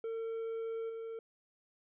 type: tone with level steps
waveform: triangle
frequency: 452.6 Hz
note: A4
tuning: 49 cents sharp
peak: -34 / -38 dBFS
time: 0.04-1.19 s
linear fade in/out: 2 ms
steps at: 0.89 s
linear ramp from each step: 10 ms
effects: resampled to 8000 Hz